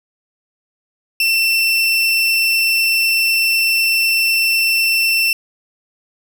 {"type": "tone", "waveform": "30% pulse", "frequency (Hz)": 2688, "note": "E7", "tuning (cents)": 33, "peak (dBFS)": -10, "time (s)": [1.2, 5.33], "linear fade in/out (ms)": 2, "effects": []}